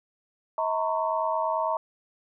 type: tone cluster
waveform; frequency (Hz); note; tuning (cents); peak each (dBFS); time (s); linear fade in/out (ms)
sine; 640 / 914 / 1003 / 1105; D#5 / A#5 / B5 / C#6; +49 / -34 / +26 / -6; -28 / -28 / -32 / -32; 0.58-1.77; 2
effects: none

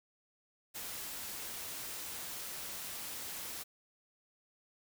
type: noise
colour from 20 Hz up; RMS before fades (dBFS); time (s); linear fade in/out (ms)
white; -43; 0.74-3.64; 20
effects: none

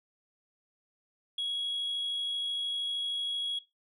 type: tone with amplitude modulation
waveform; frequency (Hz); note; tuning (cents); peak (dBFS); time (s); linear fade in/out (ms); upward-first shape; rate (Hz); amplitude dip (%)
sine; 3325; G#7; +1; -27; 1.38-3.59; 5; sine; 53; 25
effects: noise-tail reverb RT60 0.2 s tail -17 dB re dry + tanh soft clip ceiling -28 dBFS

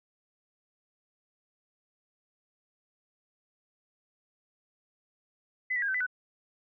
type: tone with pitch steps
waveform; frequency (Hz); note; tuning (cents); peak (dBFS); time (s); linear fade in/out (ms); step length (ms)
sine; 2015 / 1940 / 1626 / 1537 / 1997 / 1495; B6 / B6 / G#6 / G6 / B6 / F#6; +34 / -31 / -37 / -35 / +19 / +17; -27; 5.7-6.066; 10; 61
effects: none

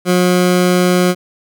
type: tone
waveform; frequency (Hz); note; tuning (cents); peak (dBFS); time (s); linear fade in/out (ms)
20% pulse; 180; F#3; -47; -5; 0.05-1.15; 50
effects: none

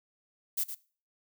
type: noise with echo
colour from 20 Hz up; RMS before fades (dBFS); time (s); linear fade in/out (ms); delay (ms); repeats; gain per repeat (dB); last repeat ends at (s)
violet; -30; 0.57-0.64; 10; 110; 1; -9; 0.75
effects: noise-tail reverb RT60 0.4 s tail -20 dB re dry

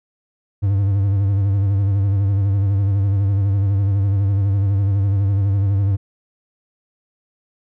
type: tone with vibrato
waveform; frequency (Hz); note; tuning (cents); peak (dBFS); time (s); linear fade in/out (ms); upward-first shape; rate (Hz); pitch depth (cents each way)
triangle; 99; G2; +18; -12; 0.62-5.97; 20; sine; 12; 56
effects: none

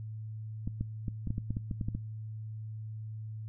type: clicks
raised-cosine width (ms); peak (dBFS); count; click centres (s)
5; -21; 12; 0.675 / 0.81 / 1.082 / 1.273 / 1.305 / 1.381 / 1.506 / 1.569 / 1.712 / 1.812 / 1.885 / 1.95
effects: noise-tail reverb RT60 0.6 s tail -22 dB re dry + added 109 Hz sine -38 dBFS peak until 3.48 s

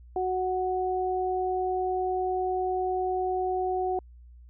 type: tone pair together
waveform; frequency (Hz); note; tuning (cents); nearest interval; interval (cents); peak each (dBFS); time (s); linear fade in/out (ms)
sine; 370 / 740; F#4 / F#5; 0 / 0; octave; 1200; -28 / -28; 0.16-3.99; 2
effects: added 60 Hz sine -47 dBFS peak until 4.49 s

